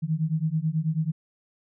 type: beating tone pair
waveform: sine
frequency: 153.8 / 163 Hz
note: D#3 / E3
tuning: -20 / -19 cents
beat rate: 9.2 Hz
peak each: -26 dBFS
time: 0.02-1.12 s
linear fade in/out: 20 ms
effects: none